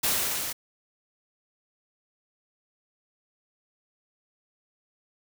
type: noise with level ramp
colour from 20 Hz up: white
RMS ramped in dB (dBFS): -24 to -33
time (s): 0.03-0.53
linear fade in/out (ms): 10
effects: none